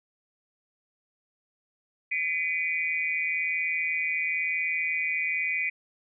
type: tone cluster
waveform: sine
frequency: 2027 / 2282 / 2443 Hz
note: B6 / C#7 / D#7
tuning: +45 / +50 / -32 cents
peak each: -30 dBFS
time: 2.11-5.7 s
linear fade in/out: 10 ms
effects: none